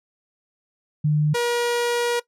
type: tone pair in turn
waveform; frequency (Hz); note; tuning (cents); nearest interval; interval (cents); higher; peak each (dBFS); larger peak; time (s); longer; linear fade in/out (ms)
sine / sawtooth; 150.6 / 478.1; D3 / A#4; +44 / +44; octave + minor sixth; 2000; second; -16; neither; 1.04-1.34 / 1.34-2.2; second; 10
effects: noise-tail reverb RT60 0.1 s tail -19 dB re dry + low-pass 11000 Hz 12 dB/octave